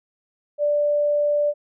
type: tone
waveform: sine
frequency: 587.3 Hz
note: D5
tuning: in tune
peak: -17 dBFS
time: 0.58-1.54 s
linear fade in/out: 50 ms
effects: none